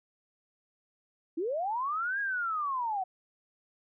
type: linear two-way sweep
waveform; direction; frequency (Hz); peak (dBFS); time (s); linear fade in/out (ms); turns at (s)
sine; up then down; 301.6 to 1657 to 726; -29; 1.37-3.04; 10; 2.2
effects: none